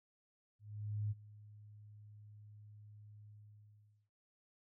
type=tone with ADSR envelope; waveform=sine; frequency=104.9 Hz; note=G#2; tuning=18 cents sharp; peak=-34 dBFS; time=0.59-4.1 s; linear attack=520 ms; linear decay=27 ms; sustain=-20 dB; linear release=820 ms; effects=none